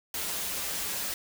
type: noise with comb filter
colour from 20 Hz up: white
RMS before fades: -33 dBFS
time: 0.14-1.14 s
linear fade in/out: 2 ms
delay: 8.1 ms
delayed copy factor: -0.7
effects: none